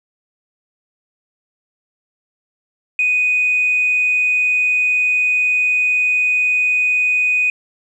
sine tone, 2489 Hz, D#7, in tune, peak -12 dBFS, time 2.99-7.5 s, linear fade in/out 2 ms, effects tanh soft clip ceiling -8 dBFS

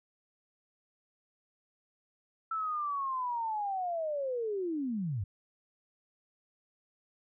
sine linear sweep, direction down, 1331 to 87.31 Hz, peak -31 dBFS, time 2.51-5.24 s, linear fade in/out 5 ms, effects none

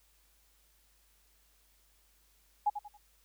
sine tone with echo, 830.6 Hz, G#5, in tune, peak -24 dBFS, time 2.66-2.7 s, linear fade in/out 10 ms, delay 92 ms, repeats 3, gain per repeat -10 dB, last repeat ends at 2.976 s, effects added 50 Hz sine -69 dBFS peak until 3.24 s + white hiss -69 dBFS RMS until 3.24 s

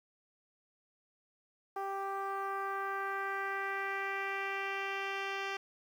10% pulse tone with low-pass filter sweep, 392 Hz, G4, in tune, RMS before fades -37 dBFS, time 1.76-5.57 s, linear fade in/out 5 ms, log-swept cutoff 930 to 3700 Hz, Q 2, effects 10-bit

